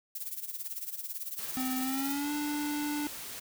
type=noise with tremolo; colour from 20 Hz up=violet; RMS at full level=-36 dBFS; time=0.15-2.15 s; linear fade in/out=5 ms; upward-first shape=sine; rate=18 Hz; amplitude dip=75%
type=noise; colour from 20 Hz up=white; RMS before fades=-42 dBFS; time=1.38-3.4 s; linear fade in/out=10 ms
type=tone with pitch glide; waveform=square; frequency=258.1 to 294.8 Hz; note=C4 to D4; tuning=-23 to +7 cents; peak=-32 dBFS; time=1.57-3.07 s; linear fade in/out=0 ms; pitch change=+230 cents; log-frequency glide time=1.81-2.32 s
effects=none